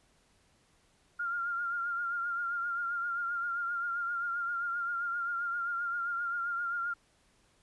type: tone with vibrato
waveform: sine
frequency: 1396.9 Hz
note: F6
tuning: in tune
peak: -31 dBFS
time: 1.19-6.94 s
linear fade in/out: 10 ms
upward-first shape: triangle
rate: 7.6 Hz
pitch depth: 47 cents each way
effects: pink hiss -68 dBFS RMS until 7.62 s + resampled to 24000 Hz